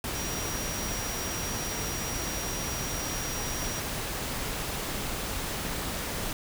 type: tone in noise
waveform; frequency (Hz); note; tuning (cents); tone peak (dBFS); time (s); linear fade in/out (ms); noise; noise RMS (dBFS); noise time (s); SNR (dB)
sine; 5710; F8; +37; -37; 0.15-3.8; 2; pink; -33; 0.04-6.33; -7
effects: none